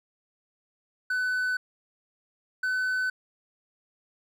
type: tone pair in turn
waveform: triangle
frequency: 1503 / 1510.7 Hz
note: F#6 / F#6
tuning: +27 / +36 cents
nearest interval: unison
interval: 9 cents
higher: second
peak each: -23 dBFS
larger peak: neither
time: 1.1-1.57 / 2.63-3.1 s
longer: neither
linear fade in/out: 5 ms
effects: none